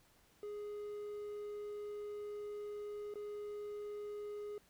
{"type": "tone with dropouts", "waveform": "triangle", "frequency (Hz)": 415.3, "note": "G#4", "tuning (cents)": 0, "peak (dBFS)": -40, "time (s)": [0.43, 4.58], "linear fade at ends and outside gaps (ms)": 1, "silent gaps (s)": [3.139, 3.156], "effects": ["pink hiss -69 dBFS RMS until 4.69 s"]}